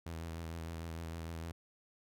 sawtooth tone with vibrato, 82.41 Hz, E2, in tune, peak -37 dBFS, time 0.06-1.52 s, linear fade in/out 5 ms, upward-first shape triangle, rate 6.6 Hz, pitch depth 39 cents each way, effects none

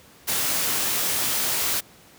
white noise with comb filter, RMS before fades -24 dBFS, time 0.27-1.81 s, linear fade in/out 20 ms, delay 20 ms, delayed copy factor -0.5, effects pink hiss -51 dBFS RMS until 2.18 s + high-pass 80 Hz 12 dB/octave

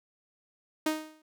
sawtooth tone with exponential decay, 311.1 Hz, D#4, in tune, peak -20 dBFS, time 0.86-1.22 s, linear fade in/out 5 ms, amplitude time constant 78 ms, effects none

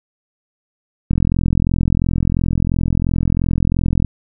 click train, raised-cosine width 5 ms, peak -4 dBFS, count 127, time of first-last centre 1.11-4.047 s, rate 42.9 Hz, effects none

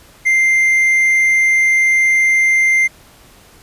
triangle tone, 2093 Hz, C7, in tune, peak -8 dBFS, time 0.25-2.88 s, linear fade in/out 20 ms, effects pink hiss -45 dBFS RMS until 3.62 s + resampled to 32000 Hz

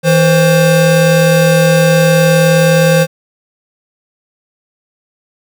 square tone pair together, 161.9 / 525.1 Hz, E3 / C5, -31 / +6 cents, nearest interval octave + minor sixth, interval 2037 cents, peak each -10 dBFS, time 0.03-3.07 s, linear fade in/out 50 ms, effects none

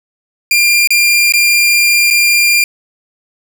sawtooth tone with dropouts, 2395 Hz, D7, 33 cents sharp, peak -4 dBFS, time 0.51-2.64 s, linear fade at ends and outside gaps 2 ms, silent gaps 0.874-0.905 / 1.323-1.337 / 2.103-2.108 s, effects none

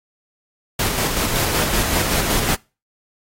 pink noise with tremolo, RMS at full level -19 dBFS, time 0.79-2.55 s, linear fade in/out 5 ms, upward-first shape square, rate 5.3 Hz, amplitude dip 30%, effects noise-tail reverb RT60 0.3 s tail -24 dB re dry + AAC 48 kbps

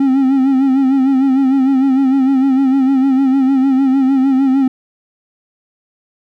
triangle tone with vibrato, 267.2 Hz, C4, 36 cents sharp, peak -7 dBFS, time 0-4.68 s, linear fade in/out 5 ms, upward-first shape sine, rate 6.6 Hz, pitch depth 60 cents each way, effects none

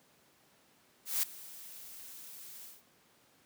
blue noise with ADSR envelope, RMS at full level -29 dBFS, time 1.05-2.83 s, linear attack 180 ms, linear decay 5 ms, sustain -20 dB, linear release 180 ms, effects pink hiss -66 dBFS RMS until 3.45 s + high-pass 150 Hz 12 dB/octave

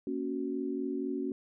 sine chord, F# major, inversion first, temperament equal, 233.1 / 277.2 / 370 Hz, A#3 / C#4 / F#4, 0 / 0 / 0 cents, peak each -38 / -34 / -36 dBFS, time 0.07-1.32 s, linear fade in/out 2 ms, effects none

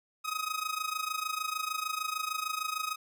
sawtooth tone with amplitude modulation, 1261 Hz, D#6, 23 cents sharp, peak -25 dBFS, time 0.24-2.96 s, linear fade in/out 20 ms, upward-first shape sine, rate 26.6 Hz, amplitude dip 80%, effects none

